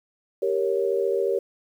sine chord, G diminished, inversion none, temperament equal, 392 / 466.2 / 554.4 Hz, G4 / Bb4 / Db5, 0 / 0 / 0 cents, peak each -24 / -25 / -27 dBFS, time 0.42-1.39 s, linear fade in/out 5 ms, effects 9-bit

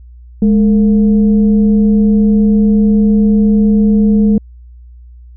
sine tone with frequency modulation, 209.6 Hz, G#3, 16 cents sharp, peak -6 dBFS, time 0.42-4.38 s, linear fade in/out 2 ms, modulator 244 Hz, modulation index 0.42, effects added 60 Hz sine -33 dBFS peak until 5.36 s

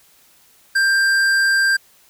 triangle tone with hard clipping, 1584 Hz, G6, 18 cents sharp, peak -15 dBFS, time 0.75-1.77 s, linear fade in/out 10 ms, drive 15 dB, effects white hiss -53 dBFS RMS until 2.09 s

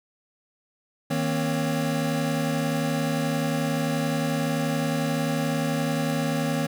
square tone cluster, 157.8 / 235 / 266.4 / 555 Hz, D#3 / A#3 / C4 / C#5, +25 / +14 / +31 / +2 cents, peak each -28 / -30 / -30 / -32 dBFS, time 1.1-6.67 s, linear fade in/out 10 ms, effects none

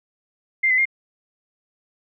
sine tone with pitch steps, 2096 / 2021 / 2121 Hz, C7 / B6 / C7, +2 / +39 / +23 cents, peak -15 dBFS, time 0.63-0.855 s, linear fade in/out 10 ms, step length 75 ms, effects none

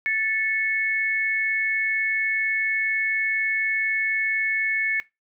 sine tone pair together, 1757.9 / 2202 Hz, A6 / C#7, -2 / -12 cents, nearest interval major third, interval 390 cents, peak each -25 / -22 dBFS, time 0.06-5 s, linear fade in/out 0 ms, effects noise-tail reverb RT60 0.2 s tail -19 dB re dry

